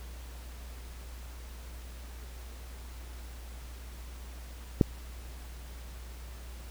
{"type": "click", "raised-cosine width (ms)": 3, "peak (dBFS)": -7, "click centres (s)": 4.812, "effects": ["added 60 Hz sine -42 dBFS peak until 6.7 s", "pink hiss -52 dBFS RMS until 6.7 s"]}